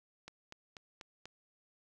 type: click train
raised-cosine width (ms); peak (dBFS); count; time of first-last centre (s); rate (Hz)
0.2; -30; 5; 0.28-1.256; 4.1
effects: none